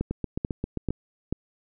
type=two click trains; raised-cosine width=3 ms; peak=-13 / -15 dBFS; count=4 / 7; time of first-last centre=0.01-1.326 / 0.11-0.906 s; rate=2.28 / 7.54 Hz; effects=none